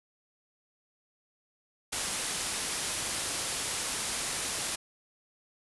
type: low-pass noise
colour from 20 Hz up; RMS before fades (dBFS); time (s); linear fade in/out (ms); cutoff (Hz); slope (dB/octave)
white; -34; 1.92-4.76; 10; 11000; 96
effects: none